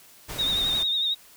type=noise; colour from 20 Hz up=pink; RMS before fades=-35 dBFS; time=0.28-0.84 s; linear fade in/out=20 ms
type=tone with vibrato; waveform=sine; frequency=3708 Hz; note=A#7; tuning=10 cents flat; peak=-22 dBFS; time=0.38-1.15 s; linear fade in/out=20 ms; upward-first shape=sine; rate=11 Hz; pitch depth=47 cents each way
effects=white hiss -52 dBFS RMS until 1.36 s